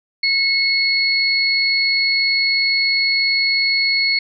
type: tone pair together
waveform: sine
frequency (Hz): 2188 / 4363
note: C#7 / C#8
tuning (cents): -23 / -28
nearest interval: octave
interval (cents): 1195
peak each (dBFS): -17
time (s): 0.23-4.19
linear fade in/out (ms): 5
effects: none